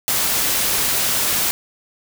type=noise; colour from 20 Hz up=white; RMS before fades=-19 dBFS; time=0.08-1.51 s; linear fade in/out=0 ms; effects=none